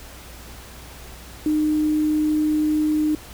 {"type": "tone with quantisation", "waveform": "sine", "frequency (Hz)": 305.4, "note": "D#4", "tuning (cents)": -32, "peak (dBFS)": -17, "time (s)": [1.46, 3.15], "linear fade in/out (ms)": 2, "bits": 7, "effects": ["added 60 Hz sine -42 dBFS peak until 3.33 s", "pink hiss -42 dBFS RMS until 3.33 s"]}